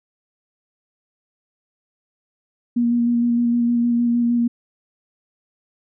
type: tone with vibrato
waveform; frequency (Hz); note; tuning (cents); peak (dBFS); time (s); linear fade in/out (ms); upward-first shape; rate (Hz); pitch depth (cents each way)
sine; 237.7; A#3; +34; -15; 2.76-4.48; 10; square; 6.5; 13
effects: none